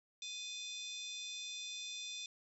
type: harmonic tone with a mistuned harmonic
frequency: 830.6 Hz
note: G#5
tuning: in tune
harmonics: 3 / 4 / 5 / 6 / 7 / 8 / 9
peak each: -51 / -45 / -56 / -56 / -50 / -61 / -54 dBFS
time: 0.22-2.26 s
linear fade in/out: 2 ms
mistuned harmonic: 4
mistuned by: +110 cents
effects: none